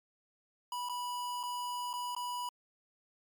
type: tone with dropouts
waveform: square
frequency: 980 Hz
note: B5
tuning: 14 cents flat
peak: -36 dBFS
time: 0.72-2.49 s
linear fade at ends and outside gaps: 2 ms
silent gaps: 0.888-0.895 / 1.431-1.435 / 1.931-1.937 / 2.15-2.164 s
effects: MP3 96 kbps